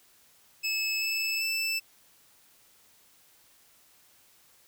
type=tone with pitch steps; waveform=25% pulse; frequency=2600 / 2623 / 2645 Hz; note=E7 / E7 / E7; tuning=-24 / -9 / +5 cents; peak=-24 dBFS; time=0.63-1.8 s; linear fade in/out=20 ms; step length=390 ms; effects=white hiss -61 dBFS RMS until 4.67 s